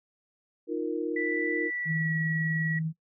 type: chord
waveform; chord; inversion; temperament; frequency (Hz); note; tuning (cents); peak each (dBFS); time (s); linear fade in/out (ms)
sine; Eb suspended second; none; equal; 311.1 / 349.2 / 466.2; Eb4 / F4 / Bb4; 0 / 0 / 0; -32; 0.67-1.71; 50
type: tone with pitch glide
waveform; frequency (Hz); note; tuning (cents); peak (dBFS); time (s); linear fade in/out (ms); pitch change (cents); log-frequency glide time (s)
sine; 1975.5 to 1925.9; B6 to B6; 0 to -44; -30; 1.16-2.79; 5; -44; 1.58-2.13
type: tone with tremolo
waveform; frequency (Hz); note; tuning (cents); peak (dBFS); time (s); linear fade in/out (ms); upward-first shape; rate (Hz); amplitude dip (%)
sine; 160; D#3; +49; -26; 1.85-2.93; 50; sine; 20; 25
effects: noise-tail reverb RT60 0.1 s tail -20 dB re dry